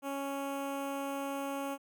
15% pulse tone with notch filter, 277.2 Hz, C#4, in tune, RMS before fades -37 dBFS, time 0.02-1.78 s, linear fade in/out 50 ms, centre 4500 Hz, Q 0.96, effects none

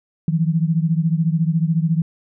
sine beating tone pair, 159.5 / 173.5 Hz, D#3 / F3, +43 / -11 cents, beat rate 14 Hz, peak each -17 / -20 dBFS, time 0.28-2.02 s, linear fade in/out 2 ms, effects none

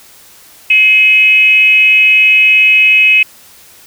sine tone with frequency modulation, 2542 Hz, D#7, 36 cents sharp, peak -4 dBFS, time 0.7-3.23 s, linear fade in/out 5 ms, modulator 413 Hz, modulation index 0.41, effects white hiss -40 dBFS RMS until 3.86 s

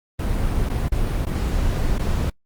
brown noise with dropouts, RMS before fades -21 dBFS, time 0.19-2.3 s, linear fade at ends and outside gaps 5 ms, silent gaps 0.691-0.698 / 0.886-0.919 / 1.254-1.266 / 1.983-1.993 s, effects noise-tail reverb RT60 0.1 s tail -25 dB re dry + Opus 32 kbps

